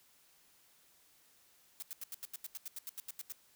blue noise bursts, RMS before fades -43 dBFS, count 15, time 1.8-3.321 s, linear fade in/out 0 ms, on 23 ms, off 84 ms, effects white hiss -67 dBFS RMS until 3.55 s

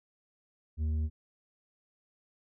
sine tone with tanh clipping, 77.78 Hz, D#2, in tune, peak -29 dBFS, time 0.77-1.1 s, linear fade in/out 50 ms, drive 6 dB, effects none

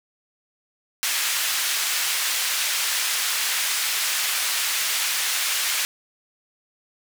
pink band-pass noise, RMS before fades -24 dBFS, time 1.03-5.85 s, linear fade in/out 0 ms, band 1900 to 16000 Hz, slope 12 dB/octave, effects none

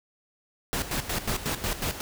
pink noise with tremolo, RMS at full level -28 dBFS, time 0.73-2.01 s, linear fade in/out 0 ms, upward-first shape square, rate 5.5 Hz, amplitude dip 70%, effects none

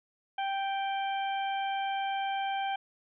harmonic tone, 784 Hz, G5, in tune, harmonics 1 / 2 / 3 / 4, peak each -30 / -40 / -42 / -42 dBFS, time 0.38-2.76 s, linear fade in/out 5 ms, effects none

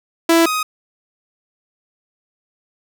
sawtooth tone pair in turn, 332.1 / 1253.1 Hz, E4 / D#6, +13 / +12 cents, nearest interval octave + major seventh, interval 2299 cents, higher second, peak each -6 / -14 dBFS, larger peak first, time 0.29-0.46 / 0.46-0.63 s, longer neither, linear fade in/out 5 ms, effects none

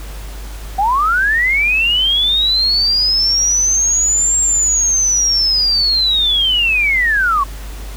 sine linear two-way sweep, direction up then down, 749 to 7490 to 1075 Hz, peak -11 dBFS, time 0.78-7.44 s, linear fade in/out 10 ms, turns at 4.39 s, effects added 50 Hz sine -26 dBFS peak until 7.96 s + pink hiss -36 dBFS RMS until 7.96 s

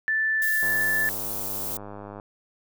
sine tone with pitch glide, 1760 to 1747.8 Hz, A6 to A6, 0 to -12 cents, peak -21 dBFS, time 0.08-1.09 s, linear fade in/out 0 ms, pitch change -12 cents, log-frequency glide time 0.35-0.7 s
violet noise, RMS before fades -31 dBFS, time 0.42-1.77 s, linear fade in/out 0 ms
click train, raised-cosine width 1 ms, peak -25 dBFS, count 161, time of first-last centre 0.63-2.199 s, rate 102 Hz
effects none

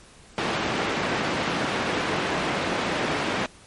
pink band-pass noise, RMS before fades -26 dBFS, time 0.38-3.46 s, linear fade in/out 0 ms, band 190 to 3000 Hz, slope 12 dB/octave, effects pink hiss -50 dBFS RMS until 3.66 s + MP3 48 kbps

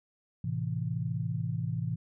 sine chord, A minor, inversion none, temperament equal, 110 / 130.81 / 164.81 Hz, A2 / C3 / E3, 0 / 0 / 0 cents, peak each -34 dBFS, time 0.44-1.96 s, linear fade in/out 5 ms, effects none

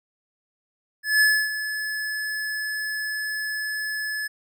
square tone with ADSR envelope, 1718 Hz, A6, 42 cents flat, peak -15 dBFS, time 1.03-4.28 s, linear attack 180 ms, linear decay 280 ms, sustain -12 dB, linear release 15 ms, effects none

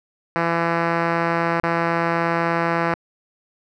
5% pulse tone with dropouts, 168.1 Hz, E3, 34 cents sharp, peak -6 dBFS, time 0.36-2.94 s, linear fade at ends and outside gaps 0 ms, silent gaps 1.599-1.634 s, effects low-pass 2000 Hz 12 dB/octave

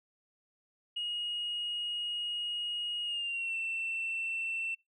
sine tone with pitch glide, 2880 to 2687 Hz, F#7 to E7, -47 to +33 cents, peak -31 dBFS, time 0.96-4.75 s, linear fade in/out 10 ms, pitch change -120 cents, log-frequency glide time 3.04-3.55 s, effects noise-tail reverb RT60 0.2 s tail -25 dB re dry + tanh soft clip ceiling -29 dBFS

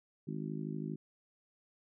harmonic tone, 52.5 Hz, G#1, 19 cents sharp, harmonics 3 / 4 / 5 / 6 / 7, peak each -40 / -42 / -44 / -46 / -47 dBFS, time 0.27-0.96 s, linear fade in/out 10 ms, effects none

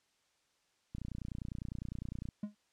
click train, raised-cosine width 5 ms, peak -29 dBFS, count 41, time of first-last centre 0.95-2.288 s, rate 29.9 Hz
triangle tone with exponential decay, 207.7 Hz, G#3, in tune, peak -30 dBFS, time 2.43-2.55 s, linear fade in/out 5 ms, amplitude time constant 26 ms
effects white hiss -75 dBFS RMS until 2.72 s + low-pass 7000 Hz 12 dB/octave

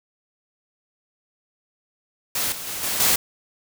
white noise with level steps, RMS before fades -24 / -33 / -30 / -25 / -18 dBFS, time 2.35-3.16 s, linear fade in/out 5 ms, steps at 2.52 / 2.67 / 2.83 / 3 s, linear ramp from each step 2 ms, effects none

